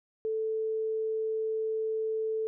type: tone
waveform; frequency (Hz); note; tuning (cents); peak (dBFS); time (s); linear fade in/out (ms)
sine; 440; A4; 0; -28; 0.25-2.47; 0
effects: none